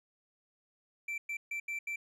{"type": "tone bursts at uneven times", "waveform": "triangle", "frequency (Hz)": 2340, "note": "D7", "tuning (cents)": -7, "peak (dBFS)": -33, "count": 5, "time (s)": [[1.08, 1.18], [1.29, 1.37], [1.51, 1.6], [1.68, 1.79], [1.87, 1.96]], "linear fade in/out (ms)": 5, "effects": ["resampled to 32000 Hz"]}